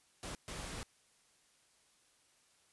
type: noise bursts at uneven times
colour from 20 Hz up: pink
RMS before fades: -44 dBFS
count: 2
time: 0.23-0.35 / 0.48-0.83 s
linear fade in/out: 0 ms
effects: white hiss -70 dBFS RMS until 2.72 s + resampled to 24000 Hz